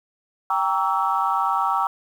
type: chord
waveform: sine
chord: G diminished seventh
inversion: none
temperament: equal with one note detuned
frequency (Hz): 784 / 932.3 / 1137.9 / 1318.5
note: G5 / Bb5 / Db6 / Fb6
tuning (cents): 0 / 0 / +45 / 0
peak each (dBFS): -24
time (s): 0.5-1.87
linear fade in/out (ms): 2
effects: tanh soft clip ceiling -8 dBFS + 8-bit